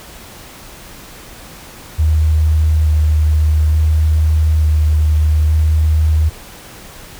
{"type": "tone with vibrato", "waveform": "sine", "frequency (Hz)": 77.4, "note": "D#2", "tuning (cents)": -9, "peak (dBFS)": -9, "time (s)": [1.98, 6.3], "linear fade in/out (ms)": 20, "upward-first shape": "square", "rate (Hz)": 0.57, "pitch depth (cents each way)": 12, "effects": ["pink hiss -36 dBFS RMS until 7.19 s"]}